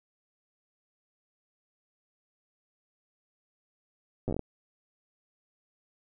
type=slowing click train; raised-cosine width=2 ms; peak=-19 dBFS; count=8; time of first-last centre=4.28-4.393 s; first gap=8 ms; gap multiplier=1.23; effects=none